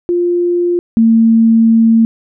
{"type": "tone pair in turn", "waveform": "sine", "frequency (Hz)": [350, 226.4], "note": ["F4", "A3"], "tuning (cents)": [4, 50], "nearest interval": "minor sixth", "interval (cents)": 754, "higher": "first", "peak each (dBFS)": [-10, -5], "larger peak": "second", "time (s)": [[0.09, 0.79], [0.97, 2.05]], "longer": "second", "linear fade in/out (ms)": 0, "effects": []}